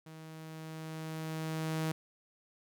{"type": "tone with level ramp", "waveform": "sawtooth", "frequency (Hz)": 158.9, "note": "D#3", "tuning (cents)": 37, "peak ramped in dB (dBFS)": [-44, -27], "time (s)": [0.06, 1.92], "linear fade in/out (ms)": 5, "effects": []}